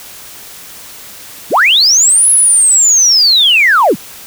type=linear two-way sweep; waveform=sine; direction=up then down; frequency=110 to 10660 to 110 Hz; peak=-4 dBFS; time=1.5-3.96 s; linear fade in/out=50 ms; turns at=2.3 s; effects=tanh soft clip ceiling 0 dBFS + white hiss -32 dBFS RMS until 4.26 s